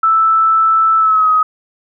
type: tone with pitch glide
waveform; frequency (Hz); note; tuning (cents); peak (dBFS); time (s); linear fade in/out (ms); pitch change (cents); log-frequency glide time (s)
sine; 1318.5 to 1261.9; E6 to D#6; 0 to +24; -8; 0.03-1.43; 5; -76; 0.98-1.3
effects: none